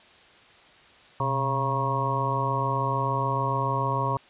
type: harmonic tone with a mistuned harmonic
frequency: 136.4 Hz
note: C#3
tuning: 28 cents flat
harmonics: 1 / 2 / 3 / 4 / 5 / 7 / 8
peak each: -28 / -38 / -35 / -34 / -36 / -28 / -29 dBFS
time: 1.2-4.17 s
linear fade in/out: 2 ms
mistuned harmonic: 1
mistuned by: -120 cents
effects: white hiss -53 dBFS RMS until 4.29 s + resampled to 8000 Hz